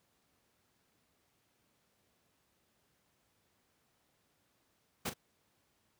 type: noise with echo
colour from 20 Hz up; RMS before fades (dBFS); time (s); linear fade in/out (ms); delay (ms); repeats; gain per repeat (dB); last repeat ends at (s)
pink; -35; 5.05-5.1; 10; 39; 1; -11; 5.139
effects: pink hiss -75 dBFS RMS until 5.99 s + high-pass 80 Hz 12 dB/octave